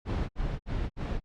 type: noise bursts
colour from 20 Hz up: brown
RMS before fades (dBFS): -30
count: 4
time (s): 0.05-1.202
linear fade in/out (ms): 50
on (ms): 240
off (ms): 64
effects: low-pass 4000 Hz 12 dB/octave + Opus 48 kbps